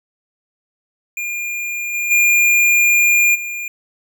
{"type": "tone with level steps", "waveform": "square", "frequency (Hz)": 2411, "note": "D7", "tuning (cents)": 45, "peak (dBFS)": [-22, -19, -11, -24], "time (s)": [1.17, 3.68], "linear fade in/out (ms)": 2, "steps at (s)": [1.93, 2.1, 3.34], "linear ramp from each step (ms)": 20, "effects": []}